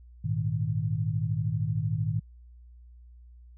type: chord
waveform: sine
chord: Ab suspended second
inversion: none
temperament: just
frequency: 103.83 / 116.8 / 155.74 Hz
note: Ab2 / Bb2 / Eb3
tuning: 0 / +4 / +2 cents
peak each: -30 dBFS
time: 0.24-2.2 s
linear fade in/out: 10 ms
effects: added 60 Hz sine -48 dBFS peak until 3.57 s